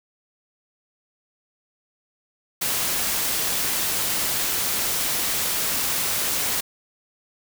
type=noise; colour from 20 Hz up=white; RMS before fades=-24 dBFS; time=2.61-6.61 s; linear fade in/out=10 ms; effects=none